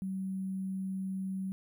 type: tone with sample-and-hold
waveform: sine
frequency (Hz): 190.4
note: F#3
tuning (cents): +50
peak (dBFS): -33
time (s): 0.02-1.52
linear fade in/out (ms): 0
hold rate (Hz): 11025
effects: none